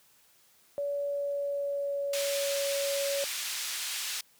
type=tone with pitch glide; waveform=sine; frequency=570 to 559.6 Hz; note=C#5 to C#5; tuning=+48 to +16 cents; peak=-29 dBFS; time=0.78-3.24 s; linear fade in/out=0 ms; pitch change=-32 cents; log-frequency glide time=0.95-2.68 s
type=band-pass noise; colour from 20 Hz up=pink; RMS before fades=-35 dBFS; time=2.13-4.21 s; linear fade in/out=5 ms; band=2500 to 12000 Hz; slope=12 dB/octave
effects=white hiss -63 dBFS RMS until 4.39 s + high-pass 60 Hz 12 dB/octave